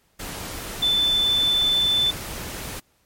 sine tone in noise, 3520 Hz, A7, in tune, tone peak -17 dBFS, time 0.82-2.11 s, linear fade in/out 10 ms, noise pink, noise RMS -33 dBFS, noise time 0.19-2.8 s, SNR +13 dB, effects pink hiss -64 dBFS RMS until 3.05 s + MP3 64 kbps

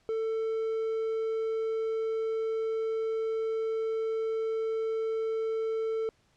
triangle tone, 445 Hz, A4, 20 cents sharp, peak -26 dBFS, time 0.09-6.09 s, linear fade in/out 0 ms, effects pink hiss -68 dBFS RMS until 6.36 s + low-pass 7000 Hz 12 dB/octave

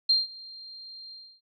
sine tone with ADSR envelope, 4186 Hz, C8, in tune, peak -17 dBFS, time 0.09-1.41 s, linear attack 8 ms, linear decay 170 ms, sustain -24 dB, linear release 290 ms, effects none

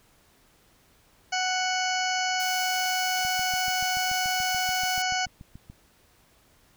harmonic tone, 741 Hz, F#5, 2 cents sharp, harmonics 1 / 2 / 3 / 4 / 6 / 7 / 8 / 9, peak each -28 / -31 / -33 / -34 / -36 / -36 / -37 / -38 dBFS, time 1.32-5.26 s, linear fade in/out 10 ms
blue noise, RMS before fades -38 dBFS, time 2.4-5.02 s, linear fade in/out 0 ms
click train, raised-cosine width 5 ms, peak -31 dBFS, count 18, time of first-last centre 3.25-5.7 s, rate 6.94 Hz
effects pink hiss -61 dBFS RMS until 6.76 s

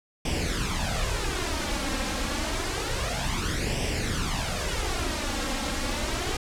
pink noise with flanger, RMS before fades -28 dBFS, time 0.25-6.37 s, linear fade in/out 5 ms, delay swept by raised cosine 0.36 to 3.76 ms, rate 0.28 Hz, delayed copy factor +0.65, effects low-pass 8000 Hz 12 dB/octave

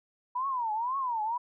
sine tone with vibrato, 967 Hz, B5, 37 cents flat, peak -28 dBFS, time 0.35-1.38 s, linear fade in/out 10 ms, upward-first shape triangle, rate 2 Hz, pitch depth 250 cents each way, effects none

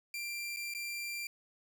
sawtooth tone with dropouts, 2369 Hz, D7, 14 cents sharp, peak -34 dBFS, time 0.14-1.27 s, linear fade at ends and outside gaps 2 ms, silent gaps 0.563-0.569 / 0.739-0.748 s, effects 11-bit

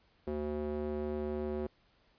square tone with band-pass filter, 74.7 Hz, D2, 30 cents sharp, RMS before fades -36 dBFS, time 0.27-1.67 s, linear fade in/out 5 ms, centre 390 Hz, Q 1.9, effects pink hiss -69 dBFS RMS until 2.18 s + resampled to 11025 Hz

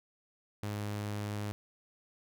sawtooth tone, 103.83 Hz, G#2, in tune, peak -31 dBFS, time 0.63-1.52 s, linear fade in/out 0 ms, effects none

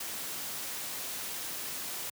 white noise, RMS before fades -38 dBFS, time 0-2.1 s, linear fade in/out 5 ms, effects high-pass 100 Hz 12 dB/octave

